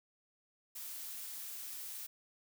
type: noise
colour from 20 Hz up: blue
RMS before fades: -45 dBFS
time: 0.75-2.07 s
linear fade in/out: 10 ms
effects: none